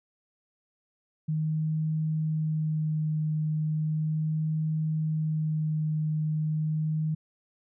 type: tone with vibrato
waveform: sine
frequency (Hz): 155.56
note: D#3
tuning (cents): 0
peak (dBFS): -25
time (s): 1.28-7.15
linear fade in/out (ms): 10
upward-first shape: sine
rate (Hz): 0.36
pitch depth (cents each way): 12
effects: none